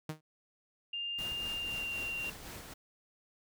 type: tone with exponential decay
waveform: sawtooth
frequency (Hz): 155.56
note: D#3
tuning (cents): 0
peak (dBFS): -30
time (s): 0.09-0.21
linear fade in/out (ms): 5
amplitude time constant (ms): 26
type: tone with pitch glide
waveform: sine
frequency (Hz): 2804 to 2767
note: F7 to F7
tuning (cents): +6 to -17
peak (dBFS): -35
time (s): 0.93-2.3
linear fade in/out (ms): 5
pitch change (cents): -23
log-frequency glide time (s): 1.5-1.96
type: noise with tremolo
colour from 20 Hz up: pink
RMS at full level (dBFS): -45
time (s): 1.18-2.74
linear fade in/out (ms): 10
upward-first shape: sine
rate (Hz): 3.9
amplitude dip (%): 40
effects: none